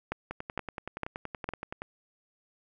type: two click trains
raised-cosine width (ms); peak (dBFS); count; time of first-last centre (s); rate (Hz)
0.5; -21 / -16; 17 / 4; 0.31-1.819 / 0.12-1.49; 10.6 / 2.19
effects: none